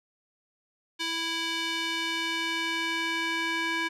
square tone with band-pass filter sweep, 329.6 Hz, E4, in tune, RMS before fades -30 dBFS, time 0.99-3.89 s, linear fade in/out 20 ms, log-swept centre 3400 to 2100 Hz, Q 1.5, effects none

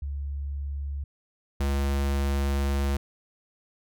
sine / square tone pair in turn, 70.5 / 69.57 Hz, C#2 / C#2, +30 / +7 cents, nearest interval unison, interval 23 cents, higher first, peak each -29 / -24 dBFS, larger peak second, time 0.02-1.04 / 1.6-2.97 s, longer second, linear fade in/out 5 ms, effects none

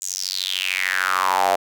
square tone with high-pass filter sweep, 46.67 Hz, F#1, 16 cents sharp, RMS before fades -22 dBFS, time 0.01-1.56 s, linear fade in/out 10 ms, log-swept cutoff 7300 to 650 Hz, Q 5.5, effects none

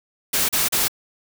white noise bursts, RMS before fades -20 dBFS, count 3, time 0.33-0.882 s, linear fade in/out 10 ms, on 160 ms, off 36 ms, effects none

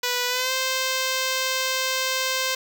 5% pulse tone with pitch glide, 492.1 to 521.4 Hz, B4 to C5, -6 to -6 cents, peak -11 dBFS, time 0.03-2.55 s, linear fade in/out 5 ms, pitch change +100 cents, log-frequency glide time 0.27-0.52 s, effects none

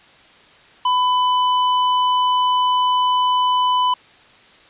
square tone, 1000 Hz, B5, 21 cents sharp, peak -15 dBFS, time 0.85-3.94 s, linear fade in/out 5 ms, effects white hiss -48 dBFS RMS until 4.69 s + resampled to 8000 Hz

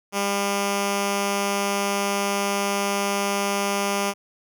5% pulse tone with notch filter, 200 Hz, G3, 35 cents sharp, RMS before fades -24 dBFS, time 0.12-4.14 s, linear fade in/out 50 ms, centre 1700 Hz, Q 1.8, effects none

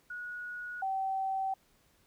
sine tone pair in turn, 1457 / 769.7 Hz, F#6 / G5, -27 / -32 cents, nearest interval major seventh, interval 1105 cents, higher first, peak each -38 / -30 dBFS, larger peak second, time 0.1-0.82 / 0.82-1.54 s, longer neither, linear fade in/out 5 ms, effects pink hiss -68 dBFS RMS until 2.06 s

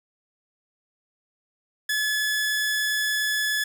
sawtooth tone, 1713 Hz, A6, 47 cents flat, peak -19 dBFS, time 1.89-3.64 s, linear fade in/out 5 ms, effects none

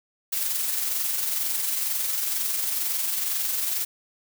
blue noise with amplitude modulation, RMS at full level -25 dBFS, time 0.32-3.85 s, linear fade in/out 10 ms, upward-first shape sine, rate 22.1 Hz, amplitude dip 35%, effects none

